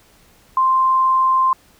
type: tone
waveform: sine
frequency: 1046.5 Hz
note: C6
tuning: in tune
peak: -12 dBFS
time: 0.57-1.53 s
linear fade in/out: 2 ms
effects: pink hiss -52 dBFS RMS until 1.79 s